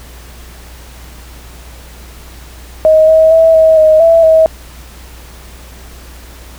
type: tone with pitch steps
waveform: sine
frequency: 629 / 638 / 651 / 640 / 626 / 662 / 641 Hz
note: D#5 / D#5 / E5 / D#5 / D#5 / E5 / E5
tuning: +19 / +43 / -22 / +49 / +10 / +7 / -49 cents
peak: -3 dBFS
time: 2.85-4.46 s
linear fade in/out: 0 ms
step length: 230 ms
effects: added 60 Hz sine -32 dBFS peak until 6.58 s + pink hiss -37 dBFS RMS until 6.58 s